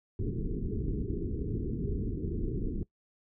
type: low-pass noise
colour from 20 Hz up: pink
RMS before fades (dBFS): -33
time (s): 0.19-2.83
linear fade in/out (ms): 2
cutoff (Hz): 440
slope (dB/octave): 96
effects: noise-tail reverb RT60 0.1 s tail -19 dB re dry